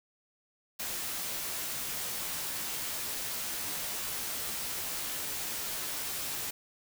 white noise with comb filter, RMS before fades -36 dBFS, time 0.79-6.51 s, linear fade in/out 10 ms, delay 15 ms, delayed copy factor -0.55, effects none

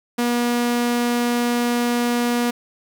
sawtooth tone, 240.3 Hz, B3, 47 cents flat, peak -14 dBFS, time 0.18-2.51 s, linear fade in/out 10 ms, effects 8-bit

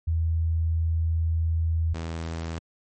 sine / sawtooth tone pair in turn, 81.7 / 82.13 Hz, E2 / E2, -15 / -6 cents, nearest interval unison, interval 9 cents, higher second, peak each -21 / -26 dBFS, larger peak first, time 0.07-1.94 / 1.94-2.59 s, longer first, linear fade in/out 10 ms, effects MP3 32 kbps

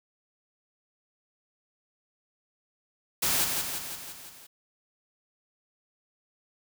white noise with echo, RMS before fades -26 dBFS, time 3.22-3.45 s, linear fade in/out 10 ms, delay 170 ms, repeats 6, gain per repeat -4 dB, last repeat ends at 4.47 s, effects none

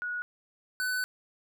sine / square tone pair in turn, 1458 / 1501.6 Hz, F#6 / F#6, -26 / +25 cents, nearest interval minor second, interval 51 cents, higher second, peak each -31 / -29 dBFS, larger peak second, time 0.02-0.22 / 0.8-1.04 s, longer second, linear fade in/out 0 ms, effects none

